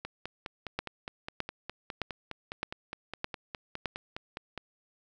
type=two click trains; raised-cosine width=0.3 ms; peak=-15 / -21 dBFS; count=6 / 23; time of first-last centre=0.79-3.857 / 0.05-4.577 s; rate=1.63 / 4.86 Hz; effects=none